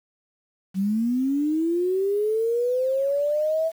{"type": "linear sweep", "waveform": "sine", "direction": "up", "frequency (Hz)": [185, 657], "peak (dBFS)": -20, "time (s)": [0.74, 3.72], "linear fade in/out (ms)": 50, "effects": ["8-bit"]}